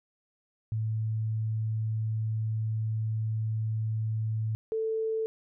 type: tone pair in turn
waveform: sine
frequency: 110 / 442.9 Hz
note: A2 / A4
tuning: 0 / +11 cents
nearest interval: 2 octaves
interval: 2411 cents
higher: second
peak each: -27 dBFS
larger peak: neither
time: 0.72-4.55 / 4.72-5.26 s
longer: first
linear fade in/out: 0 ms
effects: none